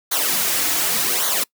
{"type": "noise with flanger", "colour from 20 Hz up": "white", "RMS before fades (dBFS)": -20, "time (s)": [0.11, 1.44], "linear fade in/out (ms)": 10, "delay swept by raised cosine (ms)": [0.38, 5.08], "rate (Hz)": 0.87, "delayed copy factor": -0.75, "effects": ["noise-tail reverb RT60 0.1 s tail -24 dB re dry", "high-pass 150 Hz 12 dB/octave"]}